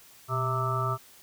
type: harmonic tone with a mistuned harmonic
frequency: 130.81 Hz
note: C3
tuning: in tune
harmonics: 1 / 3 / 5 / 7 / 9 / 10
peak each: -29 / -37 / -36 / -39 / -31 / -32 dBFS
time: 0.28-0.98 s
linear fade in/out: 50 ms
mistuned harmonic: 1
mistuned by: -120 cents
effects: white hiss -54 dBFS RMS until 1.22 s